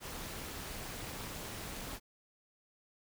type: noise with amplitude modulation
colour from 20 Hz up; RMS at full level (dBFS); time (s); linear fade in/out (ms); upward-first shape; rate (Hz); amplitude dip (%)
pink; -41; 0-2; 50; sine; 221; 55
effects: none